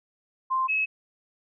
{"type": "tone pair in turn", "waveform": "sine", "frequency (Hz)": [1046.5, 2575], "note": ["C6", "E7"], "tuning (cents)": [0, -41], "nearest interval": "octave + major third", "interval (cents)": 1559, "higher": "second", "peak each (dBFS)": -22, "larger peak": "neither", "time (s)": [[0.5, 0.68], [0.68, 0.86]], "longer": "neither", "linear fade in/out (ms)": 20, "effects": []}